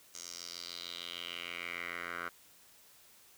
10% pulse tone with band-pass filter sweep, 86.6 Hz, F2, 14 cents flat, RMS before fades -43 dBFS, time 0.14-2.29 s, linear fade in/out 5 ms, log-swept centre 6500 to 1500 Hz, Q 3.9, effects white hiss -61 dBFS RMS until 3.37 s

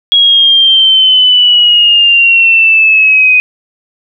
sine exponential sweep, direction down, 3320 to 2494 Hz, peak -3 dBFS, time 0.12-3.4 s, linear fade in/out 0 ms, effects none

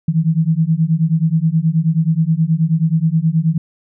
sine beating tone pair, 156.9 / 166.3 Hz, D#3 / E3, +15 / +16 cents, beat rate 9.4 Hz, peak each -15 dBFS, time 0.08-3.58 s, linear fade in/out 5 ms, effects none

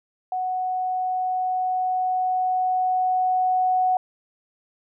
sine tone with level ramp, 740 Hz, F#5, in tune, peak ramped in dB -23 to -17 dBFS, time 0.32-3.97 s, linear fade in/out 2 ms, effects none

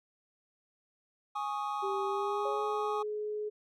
triangle chord, Ab suspended fourth, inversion none, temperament just, 830.6 / 1107.5 / 1245.9 Hz, Ab5 / Db6 / Eb6, 0 / -2 / +2 cents, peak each -34 / -36 / -36 dBFS, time 1.35-3.03 s, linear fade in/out 10 ms
sine tone with pitch glide, 392 to 422.6 Hz, G4 to G#4, 0 to +30 cents, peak -33 dBFS, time 1.82-3.5 s, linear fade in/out 20 ms, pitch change +130 cents, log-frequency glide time 2.06-2.64 s
sine tone with exponential decay, 554.4 Hz, C#5, in tune, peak -34 dBFS, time 2.45-3.05 s, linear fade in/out 5 ms, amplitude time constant 130 ms
effects none

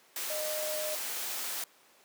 sine tone in noise, 614 Hz, D#5, 23 cents flat, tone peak -34 dBFS, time 0.3-0.95 s, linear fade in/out 2 ms, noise white, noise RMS -36 dBFS, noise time 0.16-1.64 s, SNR -1 dB, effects pink hiss -61 dBFS RMS until 2.04 s + high-pass 400 Hz 12 dB/octave

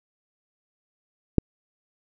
click, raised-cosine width 3 ms, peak -3 dBFS, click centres 1.383 s, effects none

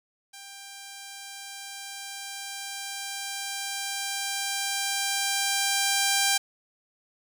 5% pulse tone with level ramp, 792 Hz, G5, 18 cents sharp, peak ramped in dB -31 to -9 dBFS, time 0.33-6.38 s, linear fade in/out 10 ms, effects none

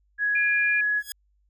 sine tone with pitch glide, 1670 to 1682.6 Hz, G#6 to G#6, +9 to +22 cents, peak -21 dBFS, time 0.18-1.03 s, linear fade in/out 50 ms, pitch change +13 cents, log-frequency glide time 0.63-0.8 s
sine tone, 2403 Hz, D7, 39 cents sharp, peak -24 dBFS, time 0.35-0.81 s, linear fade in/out 5 ms
5% pulse tone with exponential growth, 1669 Hz, G#6, 8 cents sharp, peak -18 dBFS, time 0.96-1.12 s, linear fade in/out 1 ms, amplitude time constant 34 ms
effects added 50 Hz sine -63 dBFS peak until 1.49 s

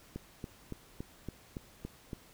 click train, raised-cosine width 3 ms, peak -26 dBFS, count 8, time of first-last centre 0.16-2.132 s, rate 3.55 Hz, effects pink hiss -59 dBFS RMS until 2.33 s

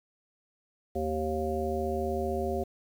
harmonic tone, 77.78 Hz, D#2, in tune, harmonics 1 / 3 / 5 / 7 / 9, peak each -35 / -36 / -32 / -35 / -35 dBFS, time 0.95-2.64 s, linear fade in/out 10 ms, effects 9-bit

